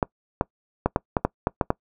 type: clicks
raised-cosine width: 1 ms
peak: -5 dBFS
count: 9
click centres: 0.028 / 0.411 / 0.86 / 0.961 / 1.168 / 1.25 / 1.471 / 1.612 / 1.704 s
effects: noise-tail reverb RT60 0.1 s tail -24 dB re dry